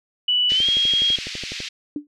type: tone with pitch glide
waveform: sine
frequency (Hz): 2960 to 3265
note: F#7 to G#7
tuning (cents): 0 to -30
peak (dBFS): -16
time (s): 0.28-1.16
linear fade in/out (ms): 5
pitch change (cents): +170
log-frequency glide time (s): 0.52-0.67
type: band-pass noise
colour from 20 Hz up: pink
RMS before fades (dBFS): -32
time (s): 0.49-1.69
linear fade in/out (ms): 10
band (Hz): 2300 to 5300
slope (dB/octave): 24
type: click train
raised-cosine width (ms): 2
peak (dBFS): -21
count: 14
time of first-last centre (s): 0.52-1.603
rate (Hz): 12
type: tone with exponential decay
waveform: sine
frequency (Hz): 293.7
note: D4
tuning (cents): 0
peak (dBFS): -20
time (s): 1.96-2.07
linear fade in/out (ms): 2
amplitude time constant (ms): 23
effects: none